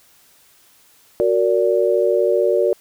sine chord, Gb augmented, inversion none, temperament just, 370 / 462.5 / 578.1 Hz, Gb4 / Bb4 / D5, 0 / -14 / -27 cents, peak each -18 dBFS, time 1.2-2.73 s, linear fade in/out 0 ms, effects white hiss -53 dBFS RMS until 2.8 s

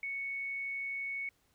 sine tone, 2217 Hz, C#7, in tune, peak -35 dBFS, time 0.03-1.29 s, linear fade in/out 2 ms, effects pink hiss -72 dBFS RMS until 1.54 s

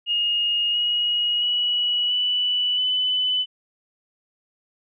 sine tone with pitch steps, 2856 / 2893 / 2930 / 2967 / 3005 Hz, F7 / F#7 / F#7 / F#7 / F#7, +38 / -40 / -18 / +4 / +26 cents, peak -19 dBFS, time 0.06-3.46 s, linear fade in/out 50 ms, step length 680 ms, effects none

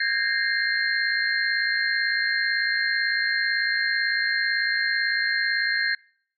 sine tone cluster, 1590 / 1648 / 1839 / 2098 / 4196 Hz, G6 / G#6 / A#6 / C7 / C8, +24 / -14 / -24 / +4 / +4 cents, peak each -29 / -26 / -27 / -30 / -29 dBFS, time 0-5.95 s, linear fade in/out 5 ms, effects noise-tail reverb RT60 0.6 s tail -25 dB re dry

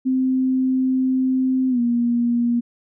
sine tone with pitch glide, 259.7 to 238.1 Hz, C4 to A#3, -13 to +37 cents, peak -16 dBFS, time 0.05-2.61 s, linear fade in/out 20 ms, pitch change -150 cents, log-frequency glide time 1.69-1.8 s, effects none

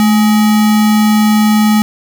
sine tone with sample-and-hold, 215.2 Hz, A3, 38 cents flat, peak -6 dBFS, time 0-1.82 s, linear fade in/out 0 ms, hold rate 1050 Hz, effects none

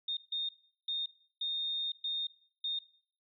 sine tone bursts at uneven times, 3669 Hz, A#7, 28 cents flat, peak -32 dBFS, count 6, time 0.08-0.17 / 0.32-0.49 / 0.88-1.06 / 1.41-1.92 / 2.04-2.27 / 2.64-2.79 s, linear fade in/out 5 ms, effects noise-tail reverb RT60 0.5 s tail -17 dB re dry

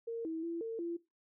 sine tone with pitch steps, 460.8 / 323.6 / 336.1 / 453.2 / 340.1 Hz, A#4 / E4 / E4 / A#4 / F4, -20 / -32 / +34 / -49 / -46 cents, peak -35 dBFS, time 0.07-0.97 s, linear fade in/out 10 ms, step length 180 ms, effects noise-tail reverb RT60 0.2 s tail -17 dB re dry

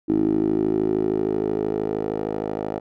10% pulse tone with band-pass filter sweep, 53 Hz, G#1, 36 cents sharp, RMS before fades -23 dBFS, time 0.08-2.8 s, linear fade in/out 20 ms, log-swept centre 320 to 530 Hz, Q 5.7, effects none

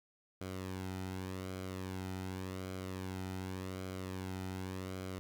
sawtooth tone with flanger, 93.6 Hz, F#2, 20 cents sharp, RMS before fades -42 dBFS, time 0.41-5.19 s, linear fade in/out 0 ms, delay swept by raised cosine 1.1 to 1.81 ms, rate 0.87 Hz, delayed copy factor -0.55, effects none

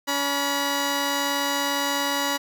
10% pulse tone pair together, 282.8 / 970 Hz, C#4 / B5, +35 / -31 cents, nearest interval octave + major sixth, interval 2134 cents, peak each -17 dBFS, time 0.07-2.38 s, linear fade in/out 20 ms, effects none

